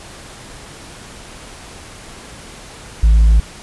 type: tone with tanh clipping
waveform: triangle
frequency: 54.5 Hz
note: A1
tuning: 16 cents flat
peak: -7 dBFS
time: 3.03-3.4 s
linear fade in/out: 5 ms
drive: 7 dB
effects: pink hiss -36 dBFS RMS until 3.62 s + resampled to 24000 Hz